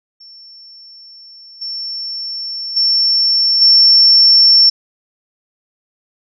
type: tone with level steps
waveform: sine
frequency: 5420 Hz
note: E8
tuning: 47 cents sharp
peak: -36 / -21 / -10 / -5 dBFS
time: 0.2-4.7 s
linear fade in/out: 10 ms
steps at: 1.61 / 2.76 / 3.61 s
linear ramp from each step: 10 ms
effects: none